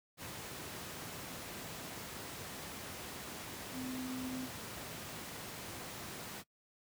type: tone in noise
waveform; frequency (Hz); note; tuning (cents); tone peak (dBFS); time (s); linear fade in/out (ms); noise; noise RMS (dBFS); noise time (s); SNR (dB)
sine; 256.8; C4; -32; -39; 3.72-4.49; 50; pink; -45; 0.17-6.44; +3
effects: noise-tail reverb RT60 0.1 s tail -21 dB re dry + high-pass 100 Hz 12 dB/octave